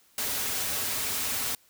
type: noise with comb filter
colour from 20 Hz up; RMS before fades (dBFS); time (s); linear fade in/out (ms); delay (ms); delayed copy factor
white; -30; 0.18-1.55; 2; 5.8; -0.55
effects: white hiss -62 dBFS RMS until 1.69 s